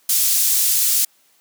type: high-pass noise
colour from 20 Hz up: pink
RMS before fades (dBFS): -17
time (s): 0.09-1.05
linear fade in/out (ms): 5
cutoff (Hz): 7300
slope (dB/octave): 12
effects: white hiss -58 dBFS RMS until 1.4 s + high-pass 200 Hz 12 dB/octave